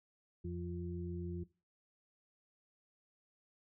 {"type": "harmonic tone", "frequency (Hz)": 87.31, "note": "F2", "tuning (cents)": 0, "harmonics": [1, 2, 4], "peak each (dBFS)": [-42, -43, -45], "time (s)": [0.44, 1.44], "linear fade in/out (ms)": 10, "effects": ["noise-tail reverb RT60 0.3 s tail -19 dB re dry"]}